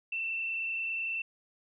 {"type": "tone with frequency modulation", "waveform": "sine", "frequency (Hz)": 2678, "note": "E7", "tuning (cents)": 27, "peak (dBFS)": -31, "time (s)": [0.12, 1.22], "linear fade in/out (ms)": 5, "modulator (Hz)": 30.4, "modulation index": 1.4, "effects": []}